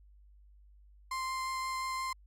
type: tone with vibrato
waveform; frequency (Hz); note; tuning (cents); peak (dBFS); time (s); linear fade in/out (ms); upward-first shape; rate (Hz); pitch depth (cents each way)
35% pulse; 1046.5; C6; 0; -32; 1.11-2.13; 5; triangle; 5.7; 8
effects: added 50 Hz sine -56 dBFS peak until 2.26 s + low-pass 11000 Hz 12 dB/octave